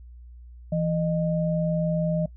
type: tone pair together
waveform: sine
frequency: 166.33 / 614 Hz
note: E3 / D#5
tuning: +16 / -23 cents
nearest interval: octave + major seventh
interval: 2261 cents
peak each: -23 / -27 dBFS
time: 0.72-2.26 s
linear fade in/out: 5 ms
effects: noise-tail reverb RT60 0.1 s tail -21 dB re dry + added 60 Hz sine -42 dBFS peak until 2.36 s